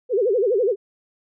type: tone with vibrato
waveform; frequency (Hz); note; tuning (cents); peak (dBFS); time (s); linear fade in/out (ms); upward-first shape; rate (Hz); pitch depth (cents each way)
sine; 442; A4; +8; -16; 0.09-0.76; 50; sine; 12; 260
effects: none